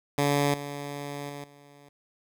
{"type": "tone with level steps", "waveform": "10% pulse", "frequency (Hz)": 143.3, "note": "D3", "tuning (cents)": -42, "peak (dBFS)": [-14, -26, -29, -43], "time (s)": [0.18, 1.89], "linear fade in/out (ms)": 2, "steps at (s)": [0.54, 1.29, 1.44], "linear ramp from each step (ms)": 2, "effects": []}